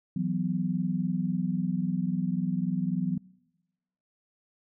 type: chord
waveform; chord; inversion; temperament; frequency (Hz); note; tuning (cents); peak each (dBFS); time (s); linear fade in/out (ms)
sine; E suspended second; none; equal with one note detuned; 164.81 / 185 / 248.8; E3 / F#3 / B3; 0 / 0 / +13; -31 / -28 / -33; 0.16-3.18; 5
effects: noise-tail reverb RT60 1.0 s tail -24 dB re dry